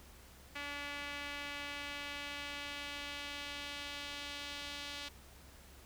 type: tone with band-pass filter sweep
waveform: sawtooth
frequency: 287.1 Hz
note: D4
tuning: 39 cents flat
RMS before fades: -44 dBFS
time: 0.55-5.09 s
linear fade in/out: 10 ms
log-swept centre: 2300 to 3600 Hz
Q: 1.6
effects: added 67 Hz sine -59 dBFS peak until 5.85 s + pink hiss -59 dBFS RMS until 5.85 s